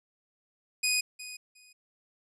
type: tone with echo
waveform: 15% pulse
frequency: 2489 Hz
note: D#7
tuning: in tune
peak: -18 dBFS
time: 0.83-1.01 s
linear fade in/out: 10 ms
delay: 360 ms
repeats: 2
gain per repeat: -15 dB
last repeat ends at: 1.73 s
effects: low-pass 12000 Hz 12 dB/octave